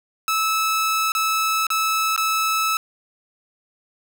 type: tone with dropouts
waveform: sawtooth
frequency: 1305 Hz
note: E6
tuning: 18 cents flat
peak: -15 dBFS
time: 0.28-2.77 s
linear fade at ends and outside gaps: 1 ms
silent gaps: 1.12-1.15 / 1.668-1.703 / 2.163-2.177 s
effects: none